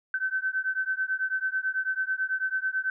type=beating tone pair; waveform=sine; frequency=1528 / 1537.1 Hz; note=G6 / G6; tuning=-45 / -34 cents; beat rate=9.1 Hz; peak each=-29 dBFS; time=0.14-2.9 s; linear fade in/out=2 ms; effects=none